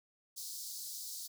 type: high-pass noise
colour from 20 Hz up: pink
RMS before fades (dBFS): -44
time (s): 0.36-1.28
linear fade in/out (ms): 20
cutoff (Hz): 4200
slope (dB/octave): 48
effects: none